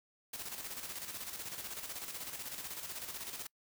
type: noise with tremolo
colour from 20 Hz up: white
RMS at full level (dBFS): -42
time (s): 0.33-3.47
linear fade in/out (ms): 5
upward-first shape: square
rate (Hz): 16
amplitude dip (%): 50
effects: noise-tail reverb RT60 0.1 s tail -26 dB re dry